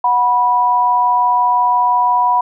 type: tone pair together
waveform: sine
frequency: 734.2 / 980 Hz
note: F#5 / B5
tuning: -14 / -14 cents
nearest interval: perfect fourth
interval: 500 cents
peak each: -17 / -11 dBFS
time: 0.04-2.41 s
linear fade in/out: 5 ms
effects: none